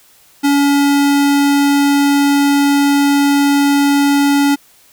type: tone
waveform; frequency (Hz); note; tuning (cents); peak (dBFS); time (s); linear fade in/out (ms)
square; 283.2; C#4; +37; -10; 0.43-4.56; 20
effects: white hiss -48 dBFS RMS until 4.92 s